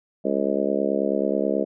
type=harmonic tone; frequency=69.3 Hz; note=C#2; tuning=in tune; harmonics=3 / 4 / 5 / 6 / 7 / 8 / 9; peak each=-28 / -28 / -28 / -28 / -28 / -28 / -28 dBFS; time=0.24-1.65 s; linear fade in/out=20 ms; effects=none